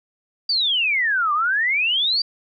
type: exponential two-way sweep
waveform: sine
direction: down then up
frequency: 4748 to 1159 to 4748 Hz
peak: -17 dBFS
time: 0.49-2.22 s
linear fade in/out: 5 ms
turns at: 1.33 s
effects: none